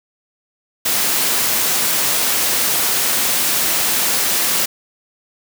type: high-pass noise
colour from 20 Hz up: white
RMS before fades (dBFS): -17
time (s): 0.85-4.66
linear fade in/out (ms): 10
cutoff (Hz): 140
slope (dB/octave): 12
effects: none